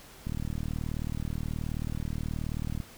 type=click train; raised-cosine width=5 ms; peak=-21 dBFS; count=99; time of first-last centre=0.27-2.802 s; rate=38.7 Hz; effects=pink hiss -51 dBFS RMS until 2.97 s